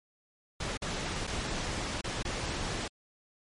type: noise with dropouts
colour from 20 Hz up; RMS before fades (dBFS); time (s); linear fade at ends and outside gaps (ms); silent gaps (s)
pink; -34; 0.6-2.88; 5; 0.773-0.819 / 1.269-1.274 / 2.012-2.041 / 2.228-2.25
effects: low-pass 7000 Hz 12 dB/octave + MP3 48 kbps